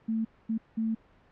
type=tone bursts at uneven times; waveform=sine; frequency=222.9 Hz; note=A3; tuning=23 cents sharp; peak=-26 dBFS; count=3; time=0.08-0.25 / 0.49-0.58 / 0.77-0.95 s; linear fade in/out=10 ms; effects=pink hiss -61 dBFS RMS until 1.31 s + low-pass 2000 Hz 12 dB/octave